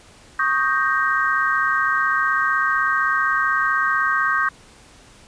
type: chord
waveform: sine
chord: Eb dominant seventh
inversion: third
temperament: equal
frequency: 1108.7 / 1244.5 / 1568 / 1864.7 Hz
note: Db6 / Eb6 / G6 / Bb6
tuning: 0 / 0 / 0 / 0 cents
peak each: -23 / -23 / -20 / -25 dBFS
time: 0.39-4.49 s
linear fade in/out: 5 ms
effects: pink hiss -48 dBFS RMS until 5.27 s + resampled to 22050 Hz